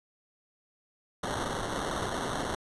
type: noise with sample-and-hold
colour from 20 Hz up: white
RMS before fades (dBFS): -33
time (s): 1.23-2.55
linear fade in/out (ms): 5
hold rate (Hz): 2450
effects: resampled to 24000 Hz